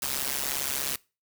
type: noise with amplitude modulation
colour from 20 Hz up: white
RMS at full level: -26 dBFS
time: 0.02-0.96 s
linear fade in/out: 5 ms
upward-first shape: sine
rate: 137 Hz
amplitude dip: 100%
effects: noise-tail reverb RT60 0.3 s tail -23 dB re dry